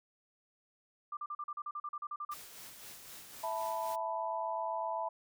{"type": "tone bursts", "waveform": "sine", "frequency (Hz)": 1189, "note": "D6", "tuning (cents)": 21, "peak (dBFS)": -37, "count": 14, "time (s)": [1.12, 2.34], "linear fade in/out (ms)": 5, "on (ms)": 50, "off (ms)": 40}
{"type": "noise with tremolo", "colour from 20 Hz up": "white", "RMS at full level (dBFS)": -49, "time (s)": [2.31, 3.96], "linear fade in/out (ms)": 10, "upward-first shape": "sine", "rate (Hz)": 3.9, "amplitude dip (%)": 40}
{"type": "chord", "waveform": "sine", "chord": "E suspended fourth", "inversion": "none", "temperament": "equal", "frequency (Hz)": [659.3, 880, 987.8], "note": ["E5", "A5", "B5"], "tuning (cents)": [0, 0, 0], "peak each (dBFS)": -38, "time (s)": [3.43, 5.09], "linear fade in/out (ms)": 10}
{"effects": []}